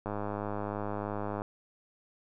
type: click train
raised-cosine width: 1 ms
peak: -21 dBFS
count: 141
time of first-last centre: 0.06-1.419 s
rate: 103 Hz
effects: none